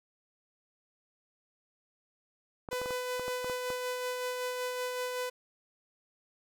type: clicks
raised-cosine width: 1 ms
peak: -26 dBFS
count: 10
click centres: 2.688 / 2.73 / 2.816 / 2.859 / 2.907 / 3.196 / 3.281 / 3.445 / 3.498 / 3.703 s
type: tone with tremolo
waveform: sawtooth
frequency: 500 Hz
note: B4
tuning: 21 cents sharp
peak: -28 dBFS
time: 2.71-5.3 s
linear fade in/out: 10 ms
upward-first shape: sine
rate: 5.3 Hz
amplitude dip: 30%
effects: none